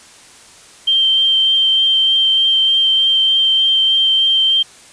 sine tone with vibrato, 3142 Hz, G7, 3 cents sharp, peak -10 dBFS, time 0.87-4.63 s, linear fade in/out 10 ms, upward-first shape sine, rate 3.3 Hz, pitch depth 9 cents each way, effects white hiss -42 dBFS RMS until 4.92 s + resampled to 22050 Hz

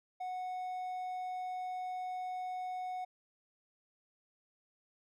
triangle tone, 736 Hz, F#5, 9 cents flat, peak -35 dBFS, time 0.2-3.05 s, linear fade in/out 10 ms, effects none

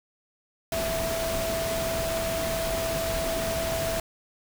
sine tone in noise, 659.3 Hz, E5, in tune, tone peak -28 dBFS, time 0.72-4 s, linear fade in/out 2 ms, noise pink, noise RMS -31 dBFS, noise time 0.72-4 s, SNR 0 dB, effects none

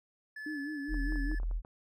triangle tone with tremolo, 1728 Hz, A6, 32 cents flat, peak -38 dBFS, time 0.36-1.39 s, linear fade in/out 5 ms, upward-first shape sine, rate 1.7 Hz, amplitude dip 30%
sine tone with vibrato, 292.2 Hz, D4, 9 cents flat, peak -36 dBFS, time 0.46-1.35 s, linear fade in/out 5 ms, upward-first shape sine, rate 4.9 Hz, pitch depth 100 cents each way
sine tone, 41.71 Hz, E1, 21 cents sharp, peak -30 dBFS, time 0.88-1.62 s, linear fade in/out 50 ms
clicks, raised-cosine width 1 ms, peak -37 dBFS, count 8, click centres 0.943 / 1.123 / 1.158 / 1.315 / 1.4 / 1.432 / 1.512 / 1.649 s
effects none

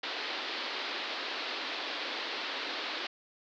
white band-pass noise, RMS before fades -37 dBFS, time 0.03-3.07 s, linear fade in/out 5 ms, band 260 to 4500 Hz, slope 48 dB/octave, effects none

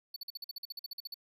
square tone bursts, 4478 Hz, C#8, 17 cents sharp, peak -39 dBFS, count 15, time 0.14-1.143 s, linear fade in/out 5 ms, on 23 ms, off 47 ms, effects none

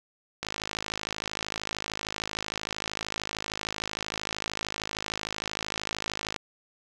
click train, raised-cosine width 0.2 ms, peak -13 dBFS, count 316, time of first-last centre 0.43-6.362 s, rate 53.1 Hz, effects none

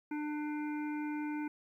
harmonic tone, 299.1 Hz, D4, 32 cents sharp, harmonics 1 / 3 / 5 / 7 / 8, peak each -35 / -45 / -49 / -52 / -53 dBFS, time 0.11-1.48 s, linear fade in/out 5 ms, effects 12-bit

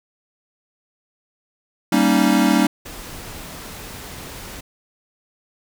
square chord, Eb dominant seventh, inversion first, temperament equal, 196 / 233.1 / 277.2 / 311.1 Hz, G3 / Bb3 / Db4 / Eb4, 0 / 0 / 0 / 0 cents, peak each -20 dBFS, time 1.92-2.67 s, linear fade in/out 5 ms
pink noise, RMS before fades -35 dBFS, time 2.85-4.61 s, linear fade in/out 10 ms
effects none

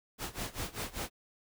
pink noise with tremolo, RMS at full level -36 dBFS, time 0.18-1.1 s, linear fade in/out 50 ms, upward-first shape sine, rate 5.1 Hz, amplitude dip 90%, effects none

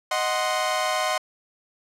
sawtooth chord, C diminished, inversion first, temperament equal, 622.3 / 740 / 1046.5 Hz, Eb5 / Gb5 / C6, 0 / 0 / 0 cents, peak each -23 dBFS, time 0.11-1.18 s, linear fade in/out 5 ms, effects low-pass 10000 Hz 12 dB/octave

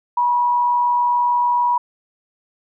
sine tone with frequency modulation, 969 Hz, B5, 33 cents flat, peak -14 dBFS, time 0.17-1.78 s, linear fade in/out 5 ms, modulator 86.8 Hz, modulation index 0.3, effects none

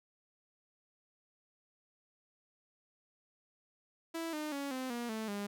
sawtooth tone with pitch steps, 329.6 / 304 / 280.4 / 258.6 / 238.5 / 220 / 202.9 Hz, E4 / D#4 / C#4 / C4 / A#3 / A3 / G#3, 0 / -40 / +20 / -20 / +40 / 0 / -40 cents, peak -33 dBFS, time 4.14-5.47 s, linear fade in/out 10 ms, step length 190 ms, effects none

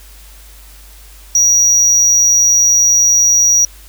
triangle tone, 5770 Hz, F#8, 44 cents flat, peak -6 dBFS, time 1.35-3.65 s, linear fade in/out 2 ms, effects added 50 Hz sine -37 dBFS peak until 3.88 s + white hiss -42 dBFS RMS until 3.88 s

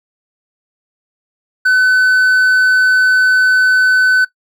triangle tone, 1510 Hz, F#6, 35 cents sharp, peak -6 dBFS, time 1.65-4.25 s, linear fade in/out 10 ms, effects noise-tail reverb RT60 0.1 s tail -17 dB re dry

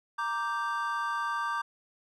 triangle chord, G minor, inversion first, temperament equal, 932.3 / 1174.7 / 1568 Hz, Bb5 / D6 / G6, 0 / 0 / 0 cents, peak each -33 / -30 / -33 dBFS, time 0.18-1.62 s, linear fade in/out 10 ms, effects none

